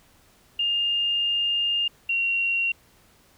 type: tone pair in turn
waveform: sine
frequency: 2817 / 2749 Hz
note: F7 / F7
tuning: +14 / -28 cents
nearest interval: unison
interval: 42 cents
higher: first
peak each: -21 / -21 dBFS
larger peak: neither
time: 0.59-1.88 / 2.09-2.72 s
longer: first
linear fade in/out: 5 ms
effects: pink hiss -58 dBFS RMS until 3.37 s